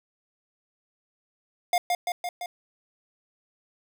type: tone with echo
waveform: square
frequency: 709 Hz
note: F5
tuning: 26 cents sharp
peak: -20 dBFS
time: 1.73-1.78 s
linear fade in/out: 2 ms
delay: 170 ms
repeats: 4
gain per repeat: -3 dB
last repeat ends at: 2.46 s
effects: none